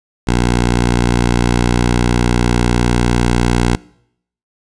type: tone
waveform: 10% pulse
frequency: 59.8 Hz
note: A#1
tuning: 45 cents sharp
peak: -3 dBFS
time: 0.27-3.76 s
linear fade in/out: 10 ms
effects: noise-tail reverb RT60 0.7 s tail -23 dB re dry + resampled to 22050 Hz